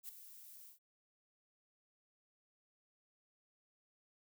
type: noise with ADSR envelope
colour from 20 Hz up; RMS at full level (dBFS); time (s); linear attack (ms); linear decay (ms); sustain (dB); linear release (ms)
violet; -45; 0.03-0.79; 59; 4; -11; 120
effects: none